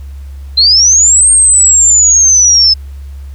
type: linear two-way sweep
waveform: sine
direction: up then down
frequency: 4039 to 8620 to 5180 Hz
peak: -3 dBFS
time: 0.57-2.74 s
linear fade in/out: 10 ms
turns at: 1.3 s
effects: added 69 Hz sine -23 dBFS peak until 3.34 s + pink hiss -47 dBFS RMS until 3.34 s